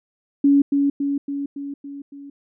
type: tone with echo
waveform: sine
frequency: 281.6 Hz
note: C#4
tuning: 27 cents sharp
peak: -11 dBFS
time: 0.44-0.62 s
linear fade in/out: 5 ms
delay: 280 ms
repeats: 6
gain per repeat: -4 dB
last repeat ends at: 2.3 s
effects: none